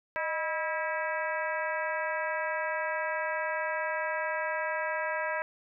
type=harmonic tone with a mistuned harmonic; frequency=324.6 Hz; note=E4; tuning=27 cents flat; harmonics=2 / 3 / 4 / 5 / 6 / 7 / 8; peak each=-34 / -35 / -41 / -35 / -38 / -42 / -46 dBFS; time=0.16-5.42 s; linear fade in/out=0 ms; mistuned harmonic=2; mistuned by=-83 cents; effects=none